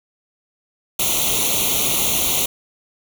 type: noise with comb filter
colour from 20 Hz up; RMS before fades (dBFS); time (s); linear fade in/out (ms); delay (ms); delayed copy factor
white; -19; 0.99-2.46; 5; 0.3; +0.95
effects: none